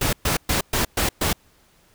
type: noise bursts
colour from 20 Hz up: pink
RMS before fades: -21 dBFS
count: 6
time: 0.01-1.33 s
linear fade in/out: 5 ms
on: 120 ms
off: 120 ms
effects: pink hiss -58 dBFS RMS until 1.94 s